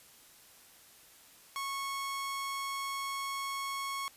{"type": "tone", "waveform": "sawtooth", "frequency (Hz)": 1100, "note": "C#6", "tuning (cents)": -14, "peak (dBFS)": -31, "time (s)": [1.56, 4.08], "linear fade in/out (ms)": 0, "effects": ["white hiss -58 dBFS RMS until 4.16 s", "resampled to 32000 Hz"]}